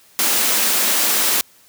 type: high-pass noise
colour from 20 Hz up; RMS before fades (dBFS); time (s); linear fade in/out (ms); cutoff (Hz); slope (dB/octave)
white; -17; 0.19-1.41; 0; 190; 96
effects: white hiss -51 dBFS RMS until 1.68 s + high-pass 60 Hz 12 dB/octave